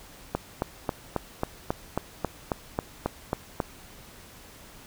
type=click train; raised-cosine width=1 ms; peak=-11 dBFS; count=13; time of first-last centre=0.35-3.602 s; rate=3.69 Hz; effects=pink hiss -49 dBFS RMS until 4.86 s